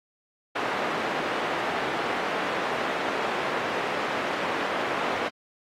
pink band-pass noise, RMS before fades -29 dBFS, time 0.55-5.29 s, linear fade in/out 10 ms, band 410 to 2000 Hz, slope 12 dB/octave, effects AAC 48 kbps

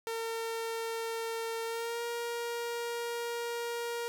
sawtooth tone with pitch glide, 455.1 to 471.4 Hz, A#4 to A#4, -42 to +19 cents, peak -30 dBFS, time 0.07-4.08 s, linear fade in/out 0 ms, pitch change +61 cents, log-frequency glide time 1.64-2.03 s, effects none

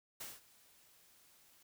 white noise with ADSR envelope, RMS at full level -45 dBFS, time 0.2-1.63 s, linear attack 9 ms, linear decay 190 ms, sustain -21 dB, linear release 6 ms, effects none

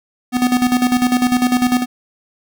square tone with tremolo, 248.5 Hz, B3, 11 cents sharp, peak -11 dBFS, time 0.32-1.86 s, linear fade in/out 50 ms, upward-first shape square, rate 10 Hz, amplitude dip 65%, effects none

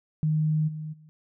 sine tone with level steps, 154.8 Hz, D#3, 9 cents flat, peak -21 / -32 / -49 dBFS, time 0.23-1.09 s, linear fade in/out 0 ms, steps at 0.67 / 0.92 s, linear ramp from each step 20 ms, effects none

